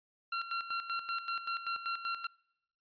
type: tone with tremolo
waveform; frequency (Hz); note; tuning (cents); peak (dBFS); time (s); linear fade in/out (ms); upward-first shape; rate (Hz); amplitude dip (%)
sawtooth; 1369; F6; -35; -29; 0.32-2.27; 5; square; 5.2; 70
effects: noise-tail reverb RT60 0.8 s tail -25 dB re dry + resampled to 11025 Hz